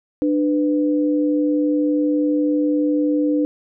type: tone pair together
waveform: sine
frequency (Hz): 298 / 498.6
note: D4 / B4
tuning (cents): +25 / +16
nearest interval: major sixth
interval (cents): 891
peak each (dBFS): -16 / -23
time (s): 0.22-3.45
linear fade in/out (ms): 0
effects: none